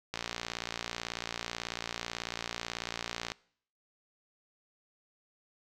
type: click train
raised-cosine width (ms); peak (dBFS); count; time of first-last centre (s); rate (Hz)
0.2; -17; 186; 0.14-3.319; 58.2
effects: noise-tail reverb RT60 0.6 s tail -23 dB re dry